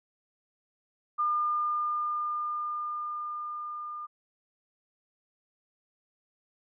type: tone with level ramp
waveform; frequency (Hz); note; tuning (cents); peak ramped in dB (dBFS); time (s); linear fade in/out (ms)
sine; 1207; D6; +47; -24 to -36; 1.18-4.07; 20
effects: none